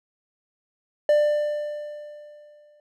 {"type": "tone with exponential decay", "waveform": "triangle", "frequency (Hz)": 594, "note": "D5", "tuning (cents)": 20, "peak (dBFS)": -12, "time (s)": [1.09, 2.8], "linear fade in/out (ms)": 2, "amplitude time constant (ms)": 370, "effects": []}